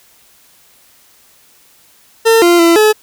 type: tone with pitch steps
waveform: 40% pulse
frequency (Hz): 452.7 / 346.3 / 336.6 / 428.6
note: A4 / F4 / E4 / A4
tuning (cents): +49 / -15 / +36 / -45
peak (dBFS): -5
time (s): 2.25-2.93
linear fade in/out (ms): 20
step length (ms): 170
effects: white hiss -48 dBFS RMS until 3.02 s